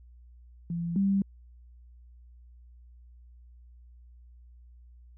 sine tone pair in turn, 170 / 196.36 Hz, F3 / G3, -46 / +3 cents, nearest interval major second, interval 249 cents, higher second, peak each -29 / -22 dBFS, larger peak second, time 0.7-0.96 / 0.96-1.22 s, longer neither, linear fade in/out 2 ms, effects added 60 Hz sine -50 dBFS peak until 5.17 s

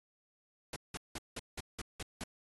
pink noise bursts, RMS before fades -41 dBFS, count 8, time 0.73-2.238 s, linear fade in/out 2 ms, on 31 ms, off 180 ms, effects AAC 32 kbps

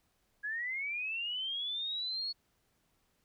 sine linear sweep, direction up, 1647 to 4390 Hz, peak -34 dBFS, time 0.43-2.33 s, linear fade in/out 20 ms, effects pink hiss -75 dBFS RMS until 3.24 s

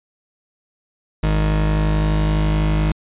40% pulse tone pair together, 51.84 / 155.56 Hz, G#1 / D#3, -2 / 0 cents, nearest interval octave + perfect fifth, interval 1902 cents, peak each -16 / -21 dBFS, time 1.23-2.92 s, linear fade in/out 5 ms, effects resampled to 8000 Hz

